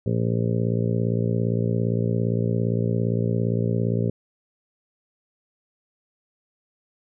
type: harmonic tone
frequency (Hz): 57.5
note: A#1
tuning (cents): -23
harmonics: 2 / 3 / 4 / 5 / 6 / 7 / 8 / 9 / 10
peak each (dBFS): -23 / -26 / -29 / -37 / -38 / -30 / -34 / -34 / -42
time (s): 0.06-4.1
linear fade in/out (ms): 5
effects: none